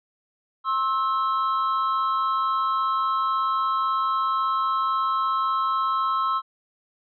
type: tone pair together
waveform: triangle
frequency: 1065.3 / 1309 Hz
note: C6 / E6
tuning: +31 / -13 cents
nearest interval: major third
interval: 356 cents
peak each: -22 dBFS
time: 0.64-6.42 s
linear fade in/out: 50 ms
effects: resampled to 11025 Hz